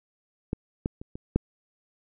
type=clicks; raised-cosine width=3 ms; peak=-14 / -13 / -26 / -24 / -8 dBFS; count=5; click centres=0.531 / 0.859 / 1.015 / 1.155 / 1.36 s; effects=none